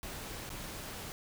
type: noise with dropouts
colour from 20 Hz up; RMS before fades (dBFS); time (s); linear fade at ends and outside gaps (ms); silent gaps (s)
pink; -43; 0.03-1.12; 0; 0.492-0.502
effects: none